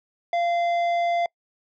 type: tone with tanh clipping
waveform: sine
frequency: 690 Hz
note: F5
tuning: 21 cents flat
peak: -22 dBFS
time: 0.33-1.26 s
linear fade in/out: 2 ms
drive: 10 dB
effects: noise-tail reverb RT60 0.1 s tail -26 dB re dry